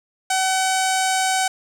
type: tone with low-pass filter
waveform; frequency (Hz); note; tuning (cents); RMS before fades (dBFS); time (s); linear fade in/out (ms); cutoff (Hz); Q
sawtooth; 757; F#5; +39; -20; 0.3-1.48; 5; 8400; 2.8
effects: 7-bit